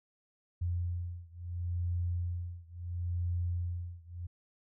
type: beating tone pair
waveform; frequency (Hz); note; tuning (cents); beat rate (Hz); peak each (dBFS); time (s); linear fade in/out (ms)
sine; 87.1 / 87.83; F2 / F2; -4 / +10; 0.73; -35 / -36; 0.61-4.27; 10
effects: none